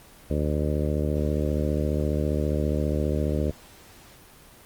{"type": "harmonic tone", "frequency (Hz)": 74.8, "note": "D2", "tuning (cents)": 32, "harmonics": [1, 2, 3, 4, 5, 6, 7, 8], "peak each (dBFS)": [-26, -29, -31, -32, -33, -34, -34, -35], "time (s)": [0.3, 3.51], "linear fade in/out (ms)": 5, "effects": ["pink hiss -50 dBFS RMS until 4.65 s", "Opus 24 kbps"]}